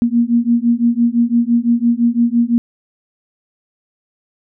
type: beating tone pair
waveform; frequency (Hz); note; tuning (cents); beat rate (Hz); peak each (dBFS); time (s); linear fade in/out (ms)
sine; 233.2 / 239.1; A#3 / A#3; +1 / +44; 5.9; -14; 0.02-2.58; 0
effects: none